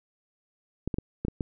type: clicks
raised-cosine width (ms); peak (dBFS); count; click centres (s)
3; -16; 6; 0.876 / 0.942 / 0.985 / 1.25 / 1.283 / 1.408
effects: none